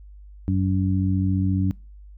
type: harmonic tone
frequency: 94.5 Hz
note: F#2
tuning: 37 cents sharp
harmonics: 1 / 2 / 3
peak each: -21 / -24 / -26 dBFS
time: 0.48-1.71 s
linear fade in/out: 0 ms
effects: noise-tail reverb RT60 0.3 s tail -24 dB re dry + added 50 Hz sine -41 dBFS peak until 2.17 s